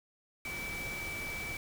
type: tone in noise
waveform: sine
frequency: 2307 Hz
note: D7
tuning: 31 cents flat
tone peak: -38 dBFS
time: 0.45-1.57 s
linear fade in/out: 2 ms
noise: pink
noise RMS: -43 dBFS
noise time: 0.45-1.57 s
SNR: +2 dB
effects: none